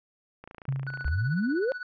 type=click train; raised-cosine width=0.5 ms; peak=-29 dBFS; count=19; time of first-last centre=0.44-1.081 s; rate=28.1 Hz
type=tone with exponential decay; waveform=sine; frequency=134.7 Hz; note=C#3; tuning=49 cents flat; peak=-24 dBFS; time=0.68-1.51 s; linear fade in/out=5 ms; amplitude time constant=180 ms
type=tone with tremolo; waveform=triangle; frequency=1480 Hz; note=F#6; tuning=in tune; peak=-30 dBFS; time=0.87-1.83 s; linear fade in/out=2 ms; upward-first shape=sine; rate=16 Hz; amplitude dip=75%
type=exponential sweep; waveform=sine; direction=up; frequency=65.2 to 555 Hz; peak=-24 dBFS; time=1.05-1.72 s; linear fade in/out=0 ms
effects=resampled to 11025 Hz